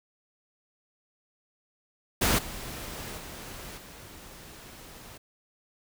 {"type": "noise with level steps", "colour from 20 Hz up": "pink", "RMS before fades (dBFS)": [-24, -39, -42, -47], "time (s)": [2.21, 5.18], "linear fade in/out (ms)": 10, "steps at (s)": [2.38, 3.17, 3.77], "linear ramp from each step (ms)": 10, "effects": []}